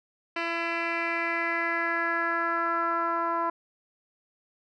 10% pulse tone with low-pass filter sweep, 336.1 Hz, E4, 34 cents sharp, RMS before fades -28 dBFS, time 0.36-3.5 s, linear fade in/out 5 ms, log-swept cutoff 3000 to 1100 Hz, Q 3.7, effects none

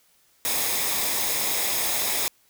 white noise with comb filter, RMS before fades -25 dBFS, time 0.45-2.28 s, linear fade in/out 0 ms, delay 0.68 ms, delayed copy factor -0.5, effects white hiss -62 dBFS RMS until 2.49 s

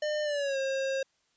square tone with pitch glide, 603 to 537.2 Hz, D5 to C5, +46 to +46 cents, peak -29 dBFS, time 0.02-1.03 s, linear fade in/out 5 ms, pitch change -200 cents, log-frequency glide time 0.23-0.58 s, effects white hiss -72 dBFS RMS until 1.36 s + resampled to 16000 Hz

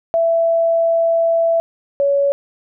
sine tone pair in turn, 665 / 561.7 Hz, E5 / C#5, +15 / +23 cents, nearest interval minor third, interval 292 cents, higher first, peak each -12 dBFS, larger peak neither, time 0.14-1.6 / 2-2.32 s, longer first, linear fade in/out 0 ms, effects none

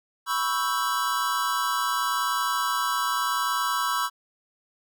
square chord, C# half-diminished seventh, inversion third, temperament equal, 987.8 / 1108.7 / 1318.5 / 1568 Hz, B5 / C#6 / E6 / G6, 0 / 0 / 0 / 0 cents, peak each -30 / -29 / -29 / -34 dBFS, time 0.26-4.1 s, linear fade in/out 50 ms, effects none

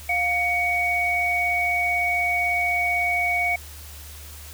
sine tone pair together, 705.9 / 2241 Hz, F5 / C#7, +18 / +18 cents, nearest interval octave + minor sixth, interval 2000 cents, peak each -25 / -21 dBFS, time 0.09-3.56 s, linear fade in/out 5 ms, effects added 74 Hz sine -40 dBFS peak until 4.53 s + white hiss -43 dBFS RMS until 4.53 s

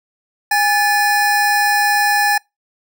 square tone pair together, 820.2 / 1738 Hz, G#5 / A6, -22 / -22 cents, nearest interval octave + minor second, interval 1300 cents, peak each -16 dBFS, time 0.51-2.38 s, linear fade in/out 5 ms, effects noise-tail reverb RT60 0.2 s tail -26 dB re dry

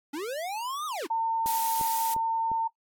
square linear two-way sweep, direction up then down, 269.6 to 1264 to 269.6 Hz, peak -32 dBFS, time 0.13-1.07 s, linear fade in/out 10 ms, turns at 0.86 s
sine tone, 905 Hz, A5, 48 cents sharp, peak -24 dBFS, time 1.1-2.68 s, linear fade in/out 10 ms
blue noise, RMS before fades -33 dBFS, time 1.46-2.14 s, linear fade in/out 2 ms
click train, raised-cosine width 2 ms, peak -27 dBFS, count 4, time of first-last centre 1.46-2.516 s, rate 2.84 Hz
effects noise-tail reverb RT60 0.1 s tail -19 dB re dry + AAC 64 kbps

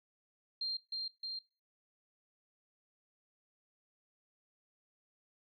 sine tone with echo, 4186 Hz, C8, in tune, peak -34 dBFS, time 0.61-0.77 s, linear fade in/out 5 ms, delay 310 ms, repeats 2, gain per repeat -2 dB, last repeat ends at 1.39 s, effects noise-tail reverb RT60 0.3 s tail -20 dB re dry

